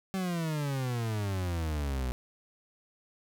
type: exponential sweep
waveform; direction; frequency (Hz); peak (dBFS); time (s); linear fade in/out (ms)
40% pulse; down; 193.4 to 60.9; -29; 0.14-2.12; 0
effects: 11-bit